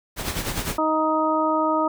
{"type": "noise with tremolo", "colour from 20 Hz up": "pink", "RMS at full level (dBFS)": -25, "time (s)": [0.16, 0.78], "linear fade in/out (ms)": 50, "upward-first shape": "sine", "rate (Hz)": 9.9, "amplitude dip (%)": 60}
{"type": "harmonic tone", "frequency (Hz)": 313, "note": "D#4", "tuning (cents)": 10, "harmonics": [1, 2, 3, 4], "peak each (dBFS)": [-24, -24, -24, -24], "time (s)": [0.78, 1.88], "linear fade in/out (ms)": 5}
{"effects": []}